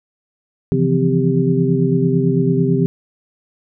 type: tone cluster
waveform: sine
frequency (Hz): 134.3 / 163.3 / 172.3 / 256.6 / 395.4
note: C3 / E3 / F3 / C4 / G4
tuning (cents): +46 / -16 / -23 / -34 / +15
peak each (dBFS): -19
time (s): 0.72-2.86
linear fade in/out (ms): 0
effects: none